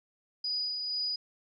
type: tone with tremolo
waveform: sine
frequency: 4935 Hz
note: D#8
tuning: 15 cents flat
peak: -29 dBFS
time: 0.44-1.16 s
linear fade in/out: 5 ms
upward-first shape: sine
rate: 2.1 Hz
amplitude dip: 35%
effects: none